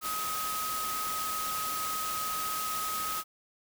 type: tone in noise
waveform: sine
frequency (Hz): 1265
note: D#6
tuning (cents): +28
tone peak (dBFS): -33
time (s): 0.01-3.24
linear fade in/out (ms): 50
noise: white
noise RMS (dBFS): -36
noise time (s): 0.01-3.24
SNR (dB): 0
effects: none